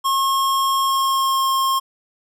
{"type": "tone with pitch glide", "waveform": "square", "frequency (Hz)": [1080, 1070.7], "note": ["C#6", "C6"], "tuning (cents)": [-45, 40], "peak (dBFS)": -17, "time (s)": [0.04, 1.8], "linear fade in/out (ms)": 20, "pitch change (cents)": -15, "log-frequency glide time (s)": [0.85, 1.51], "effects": []}